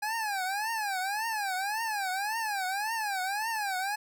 25% pulse tone with vibrato, 822 Hz, G#5, 18 cents flat, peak -26 dBFS, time 0.02-3.96 s, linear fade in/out 10 ms, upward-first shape triangle, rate 1.8 Hz, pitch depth 210 cents each way, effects none

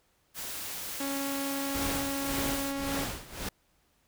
white noise, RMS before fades -38 dBFS, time 0.34-2.74 s, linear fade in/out 50 ms
sawtooth tone, 276.6 Hz, C#4, 4 cents flat, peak -28 dBFS, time 1-3.04 s, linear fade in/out 5 ms
pink noise with tremolo, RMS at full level -33 dBFS, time 1.74-3.49 s, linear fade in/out 5 ms, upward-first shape sine, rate 1.8 Hz, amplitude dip 85%
effects pink hiss -70 dBFS RMS until 4.07 s

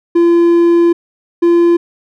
triangle tone pair in turn, 341.5 / 342.8 Hz, F4 / F4, -39 / -32 cents, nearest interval unison, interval 7 cents, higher second, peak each -4 dBFS, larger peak neither, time 0.15-0.93 / 1.42-1.77 s, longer first, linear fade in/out 10 ms, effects none

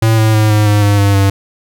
square tone with pitch steps, 111.9 / 109.85 / 107.84 / 105.86 / 103.93 / 102.02 / 100.15 / 98.32 Hz, A2 / A2 / A2 / G#2 / G#2 / G#2 / G2 / G2, +30 / -2 / -34 / +34 / +2 / -30 / +38 / +6 cents, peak -8 dBFS, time 0.02-1.3 s, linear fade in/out 5 ms, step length 160 ms, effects none

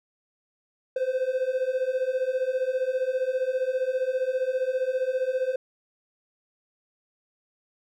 triangle beating tone pair, 507 / 522 Hz, B4 / C5, +45 / -4 cents, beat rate 15 Hz, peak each -26 / -24 dBFS, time 0.96-5.56 s, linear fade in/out 5 ms, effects none

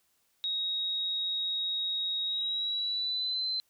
sine tone with pitch glide, 3781 to 4076 Hz, A#7 to C8, +24 to -46 cents, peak -29 dBFS, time 0.44-3.6 s, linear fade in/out 0 ms, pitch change +130 cents, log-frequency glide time 2.25-3.48 s, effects white hiss -72 dBFS RMS until 3.69 s

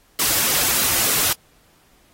white noise with flanger, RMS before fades -19 dBFS, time 0.19-1.33 s, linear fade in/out 5 ms, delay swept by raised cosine 1.1 to 5.1 ms, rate 3.3 Hz, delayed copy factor -0.7, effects pink hiss -57 dBFS RMS until 2.13 s + AAC 48 kbps

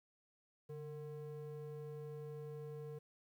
triangle ring-modulated tone, 300 Hz, D4, 37 cents sharp, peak -40 dBFS, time 0.69-2.99 s, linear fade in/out 10 ms, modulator 156 Hz, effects 12-bit

